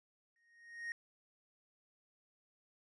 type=tone with exponential growth; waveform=triangle; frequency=1864.7 Hz; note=A#6; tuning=in tune; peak=-35 dBFS; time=0.36-0.92 s; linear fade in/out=1 ms; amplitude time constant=120 ms; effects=resampled to 24000 Hz